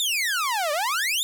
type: exponential two-way sweep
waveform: sawtooth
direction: down then up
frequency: 3729 to 570 to 3729 Hz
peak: -19 dBFS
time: 0-1.23 s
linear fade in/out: 0 ms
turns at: 0.72 s
effects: none